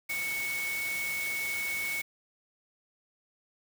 sine tone in noise, 2217 Hz, C#7, in tune, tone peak -31 dBFS, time 0.09-2.02 s, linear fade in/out 10 ms, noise white, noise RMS -39 dBFS, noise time 0.09-2.02 s, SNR +5 dB, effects none

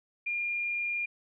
sine tone, 2409 Hz, D7, 43 cents sharp, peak -29 dBFS, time 0.26-1.06 s, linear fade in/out 10 ms, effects none

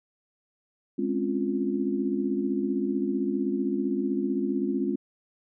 sine chord, Db major seventh, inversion second, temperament equal, 207.7 / 261.6 / 277.2 / 349.2 Hz, Ab3 / C4 / Db4 / F4, 0 / 0 / 0 / 0 cents, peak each -30 dBFS, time 0.98-4.96 s, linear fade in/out 10 ms, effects none

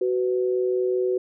sine tone pair together, 373.4 / 498.3 Hz, F#4 / B4, +16 / +15 cents, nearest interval perfect fourth, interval 499 cents, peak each -21 / -27 dBFS, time 0.01-1.18 s, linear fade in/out 5 ms, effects none

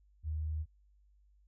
sine tone, 77.6 Hz, D#2, 4 cents flat, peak -33 dBFS, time 0.23-0.66 s, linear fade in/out 50 ms, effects added 50 Hz sine -63 dBFS peak until 1.47 s

